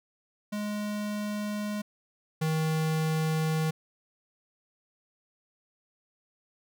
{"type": "tone pair in turn", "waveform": "square", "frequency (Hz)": [208.6, 158.05], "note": ["G#3", "D#3"], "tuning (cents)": [8, 27], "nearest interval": "perfect fourth", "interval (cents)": 481, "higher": "first", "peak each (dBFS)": [-31, -26], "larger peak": "second", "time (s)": [[0.52, 1.82], [2.41, 3.71]], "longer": "neither", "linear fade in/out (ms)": 10, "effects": []}